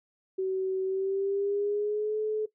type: tone with pitch glide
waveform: sine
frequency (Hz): 378.7 to 430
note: F#4 to A4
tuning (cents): +40 to -40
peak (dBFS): -26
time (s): 0.38-2.46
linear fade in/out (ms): 10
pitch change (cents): +220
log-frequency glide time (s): 0.84-2.18
effects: noise-tail reverb RT60 0.1 s tail -17 dB re dry